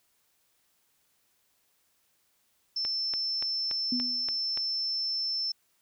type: tone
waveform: sine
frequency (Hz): 5320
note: E8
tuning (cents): +15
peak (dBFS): -28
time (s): 2.76-5.52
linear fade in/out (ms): 5
type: click train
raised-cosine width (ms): 0.3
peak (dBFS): -23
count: 7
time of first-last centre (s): 2.85-4.574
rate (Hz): 3.48
type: tone with exponential decay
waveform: sine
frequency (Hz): 246.9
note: B3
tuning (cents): 0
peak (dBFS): -26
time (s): 3.92-4.38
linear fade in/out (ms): 5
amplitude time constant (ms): 100
effects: white hiss -71 dBFS RMS until 5.81 s